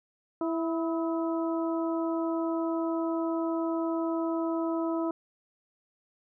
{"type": "harmonic tone with a mistuned harmonic", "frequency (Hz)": 329.6, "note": "E4", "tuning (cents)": 0, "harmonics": [1, 2, 3, 4], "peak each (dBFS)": [-28, -34, -38, -40], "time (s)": [0.41, 5.11], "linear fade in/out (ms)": 2, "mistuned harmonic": 4, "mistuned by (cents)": -45, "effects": []}